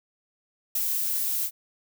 violet noise with ADSR envelope, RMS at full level -25 dBFS, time 0.75-1.51 s, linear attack 5 ms, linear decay 51 ms, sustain -2 dB, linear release 63 ms, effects none

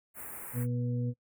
white band-stop noise, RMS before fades -43 dBFS, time 0.14-0.67 s, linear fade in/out 50 ms, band 2300 to 8600 Hz, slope 48 dB/octave
harmonic tone, 121.8 Hz, B2, 24 cents flat, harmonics 1 / 2 / 4, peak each -30 / -36 / -42 dBFS, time 0.53-1.14 s, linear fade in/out 50 ms
effects noise-tail reverb RT60 0.1 s tail -23 dB re dry

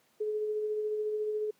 sine tone with tremolo, 426 Hz, G#4, 44 cents sharp, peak -28 dBFS, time 0.2-1.51 s, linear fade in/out 10 ms, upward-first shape sine, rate 14 Hz, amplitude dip 30%, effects pink hiss -68 dBFS RMS until 1.59 s + high-pass 200 Hz 12 dB/octave

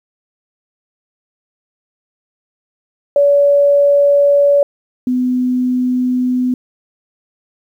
sine tone pair in turn, 570 / 251.3 Hz, C#5 / B3, +48 / +30 cents, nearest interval octave + major second, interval 1418 cents, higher first, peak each -7 / -12 dBFS, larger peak first, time 3.16-4.63 / 5.07-6.54 s, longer neither, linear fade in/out 2 ms, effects 8-bit

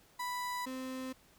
35% pulse tone pair in turn, 987.8 / 259.5 Hz, B5 / C4, 0 / -14 cents, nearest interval octave + major seventh, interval 2314 cents, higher first, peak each -34 / -37 dBFS, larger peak first, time 0.19-0.66 / 0.66-1.13 s, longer neither, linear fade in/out 10 ms, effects pink hiss -64 dBFS RMS until 1.38 s

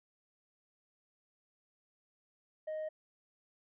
sine tone with tanh clipping, 622.3 Hz, D#5, in tune, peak -37 dBFS, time 2.67-2.89 s, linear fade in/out 10 ms, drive 2 dB, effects none

